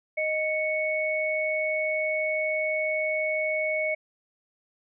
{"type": "tone pair together", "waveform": "sine", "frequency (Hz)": [622.1, 2217], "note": ["D#5", "C#7"], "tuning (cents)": [0, 0], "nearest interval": "octave + minor seventh", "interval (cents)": 2200, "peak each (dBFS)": -27, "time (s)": [0.17, 3.95], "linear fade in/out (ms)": 10, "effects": []}